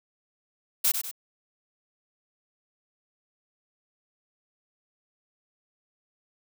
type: noise with echo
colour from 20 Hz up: blue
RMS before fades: -22 dBFS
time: 0.84-0.92 s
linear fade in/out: 10 ms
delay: 97 ms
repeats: 2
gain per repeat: -7 dB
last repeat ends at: 1.114 s
effects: none